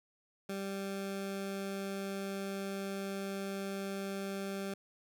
20% pulse tone, 196 Hz, G3, in tune, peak -32 dBFS, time 0.49-4.74 s, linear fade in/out 5 ms, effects none

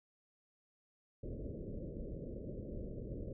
pink low-pass noise, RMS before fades -44 dBFS, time 1.23-3.33 s, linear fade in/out 5 ms, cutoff 590 Hz, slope 96 dB/octave, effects none

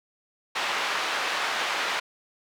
pink band-pass noise, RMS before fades -28 dBFS, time 0.55-2 s, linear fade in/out 10 ms, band 880 to 3500 Hz, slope 12 dB/octave, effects none

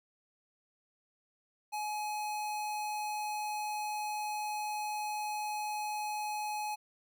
square tone, 844 Hz, G#5, 28 cents sharp, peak -35 dBFS, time 1.72-6.76 s, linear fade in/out 20 ms, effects none

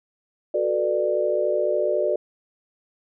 sine chord, B minor seventh, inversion second, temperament equal with one note detuned, 370 / 440 / 493.9 / 593.5 Hz, F#4 / A4 / B4 / D5, 0 / 0 / 0 / +18 cents, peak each -26 / -27 / -28 / -22 dBFS, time 0.54-2.16 s, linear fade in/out 5 ms, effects none

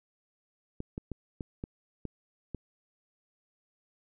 clicks, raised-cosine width 3 ms, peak -23 dBFS, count 7, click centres 0.804 / 0.979 / 1.117 / 1.408 / 1.639 / 2.053 / 2.547 s, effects none

